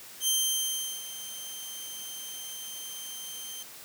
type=tone with ADSR envelope; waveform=15% pulse; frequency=3136 Hz; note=G7; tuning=in tune; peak=-16 dBFS; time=0.2-3.63 s; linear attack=75 ms; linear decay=740 ms; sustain=-15 dB; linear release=4 ms; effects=white hiss -47 dBFS RMS until 3.84 s + high-pass 100 Hz 12 dB/octave